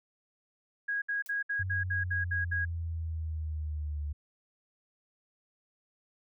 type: tone bursts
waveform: sine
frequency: 1646 Hz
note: G#6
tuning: 16 cents flat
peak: -29 dBFS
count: 9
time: 0.88-2.652 s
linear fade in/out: 10 ms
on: 140 ms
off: 64 ms
type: noise with exponential decay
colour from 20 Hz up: blue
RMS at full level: -44 dBFS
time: 1.26-1.34 s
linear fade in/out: 1 ms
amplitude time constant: 17 ms
type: exponential sweep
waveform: sine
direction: down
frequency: 94 to 73 Hz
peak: -32 dBFS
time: 1.59-4.13 s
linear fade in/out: 10 ms
effects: none